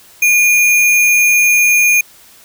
sine tone with sample-and-hold, 2426 Hz, D#7, 44 cents flat, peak -7 dBFS, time 0.22-2.01 s, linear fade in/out 5 ms, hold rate 8820 Hz, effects white hiss -43 dBFS RMS until 2.44 s

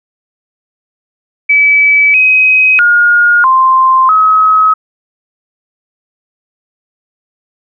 sine tone with pitch steps, 2294 / 2527 / 1428 / 1046 / 1277 Hz, D7 / D#7 / F6 / C6 / D#6, -41 / +26 / +38 / -1 / +45 cents, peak -4 dBFS, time 1.49-4.74 s, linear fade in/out 10 ms, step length 650 ms, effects none

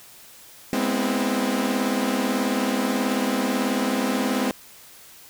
sawtooth tone cluster, 206.3 / 244 / 262.4 / 327 Hz, G#3 / B3 / C4 / E4, -11 / -21 / +5 / -14 cents, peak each -23 / -23 / -21 / -28 dBFS, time 0.73-4.51 s, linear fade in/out 0 ms, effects white hiss -47 dBFS RMS until 5.29 s

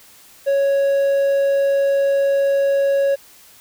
triangle tone, 554.4 Hz, C#5, in tune, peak -12 dBFS, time 0.46-3.16 s, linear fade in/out 20 ms, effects white hiss -47 dBFS RMS until 3.6 s

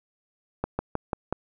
slowing click train, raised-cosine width 1 ms, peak -12 dBFS, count 5, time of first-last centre 0.64-1.326 s, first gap 150 ms, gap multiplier 1.09, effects none

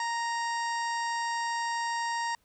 harmonic tone, 932.3 Hz, A#5, in tune, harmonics 1 / 2 / 3 / 4 / 5 / 6 / 7 / 8 / 9, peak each -30 / -35 / -46 / -49 / -44 / -43 / -55 / -47 / -53 dBFS, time 0-2.35 s, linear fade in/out 2 ms, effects pink hiss -70 dBFS RMS until 2.44 s

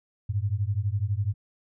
sine beating tone pair, 96 / 108 Hz, G2 / A2, -36 / -32 cents, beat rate 12 Hz, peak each -27 dBFS, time 0.29-1.34 s, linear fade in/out 10 ms, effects none

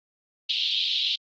white band-pass noise, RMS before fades -26 dBFS, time 0.49-1.16 s, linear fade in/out 10 ms, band 3000 to 4000 Hz, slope 48 dB/octave, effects Opus 24 kbps

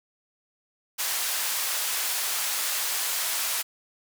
white band-pass noise, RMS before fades -28 dBFS, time 0.98-3.63 s, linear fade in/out 20 ms, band 750 to 16000 Hz, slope 12 dB/octave, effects none

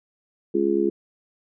harmonic tone, 69.3 Hz, C#2, in tune, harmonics 3 / 4 / 5 / 6, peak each -27 / -28 / -21 / -24 dBFS, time 0.54-0.9 s, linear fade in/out 10 ms, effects none

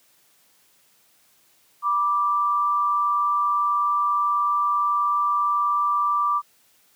sine tone pair together, 977 / 1175.4 Hz, B5 / D6, -19 / +1 cents, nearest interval minor third, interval 320 cents, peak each -28 / -19 dBFS, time 1.82-6.42 s, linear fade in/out 50 ms, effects white hiss -60 dBFS RMS until 6.95 s + high-pass 100 Hz 12 dB/octave

